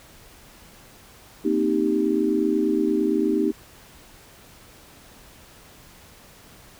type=chord; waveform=sine; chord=C minor seventh; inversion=third; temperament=equal; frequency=233.1 / 261.6 / 311.1 / 392 Hz; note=Bb3 / C4 / Eb4 / G4; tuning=0 / 0 / 0 / 0 cents; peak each=-26 / -27 / -22 / -24 dBFS; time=1.44-3.52 s; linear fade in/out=20 ms; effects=pink hiss -49 dBFS RMS until 6.79 s